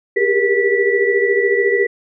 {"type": "tone cluster", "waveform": "sine", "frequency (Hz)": [391.5, 405.4, 471.3, 1959], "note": ["G4", "G#4", "A#4", "B6"], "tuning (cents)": [-2, -42, 19, -15], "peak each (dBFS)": -18, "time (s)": [0.16, 1.87], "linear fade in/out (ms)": 10, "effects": []}